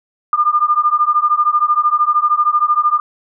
sine beating tone pair, 1200 / 1213 Hz, D6 / D#6, +37 / -44 cents, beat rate 13 Hz, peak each -14 dBFS, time 0.33-3 s, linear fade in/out 2 ms, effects none

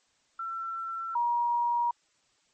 sine tone pair in turn, 1346 / 951.8 Hz, E6 / A#5, +36 / +36 cents, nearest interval tritone, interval 600 cents, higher first, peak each -32 / -24 dBFS, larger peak second, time 0.39-1.15 / 1.15-1.91 s, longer neither, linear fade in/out 5 ms, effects white hiss -69 dBFS RMS until 2.53 s + MP3 32 kbps

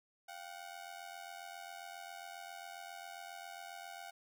sawtooth ring-modulated tone, 740 Hz, F#5, in tune, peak -40 dBFS, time 0.28-4.11 s, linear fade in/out 10 ms, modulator 43.7 Hz, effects none

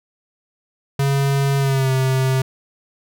square tone with pitch glide, 138.59 to 131.57 Hz, C#3 to C3, 0 to +10 cents, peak -16 dBFS, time 0.99-2.42 s, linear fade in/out 5 ms, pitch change -90 cents, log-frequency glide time 1.58-1.91 s, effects none

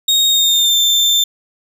35% pulse tone with pitch glide, 3729 to 3569 Hz, A#7 to A7, 0 to +24 cents, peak -9 dBFS, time 0.08-1.24 s, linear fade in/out 5 ms, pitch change -76 cents, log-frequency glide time 0.29-0.77 s, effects none

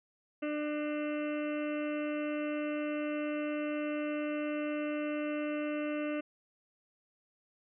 harmonic tone with a mistuned harmonic, 298.6 Hz, D4, 29 cents sharp, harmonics 1 / 2 / 4 / 5 / 6 / 7 / 8 / 9 / 10, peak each -34 / -37 / -47 / -47 / -54 / -49 / -56 / -47 / -57 dBFS, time 0.42-6.21 s, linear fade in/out 10 ms, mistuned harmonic 6, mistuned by +32 cents, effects none

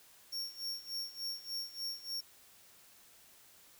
45% pulse tone with tremolo, 5510 Hz, F8, 24 cents flat, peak -36 dBFS, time 0.32-2.21 s, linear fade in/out 10 ms, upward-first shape sine, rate 3.4 Hz, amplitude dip 85%, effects white hiss -61 dBFS RMS until 3.79 s

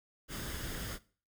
pink noise with comb filter, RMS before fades -40 dBFS, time 0.28-0.99 s, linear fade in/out 50 ms, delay 0.6 ms, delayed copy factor +0.5, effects noise-tail reverb RT60 0.4 s tail -19 dB re dry

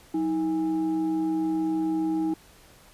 sine tone with frequency modulation, 318.1 Hz, D#4, 38 cents sharp, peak -23 dBFS, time 0.14-2.34 s, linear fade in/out 5 ms, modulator 501 Hz, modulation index 0.4, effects pink hiss -54 dBFS RMS until 2.93 s + resampled to 32000 Hz

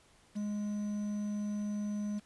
triangle tone with quantisation, 207.7 Hz, G#3, in tune, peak -31 dBFS, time 0.35-2.2 s, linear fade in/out 20 ms, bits 9, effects pink hiss -64 dBFS RMS until 2.25 s + resampled to 24000 Hz

